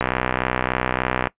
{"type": "click train", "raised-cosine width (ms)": 0.5, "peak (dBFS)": -4, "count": 81, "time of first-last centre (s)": [0.01, 1.272], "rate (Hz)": 63.4, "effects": ["noise-tail reverb RT60 0.1 s tail -20 dB re dry", "resampled to 8000 Hz"]}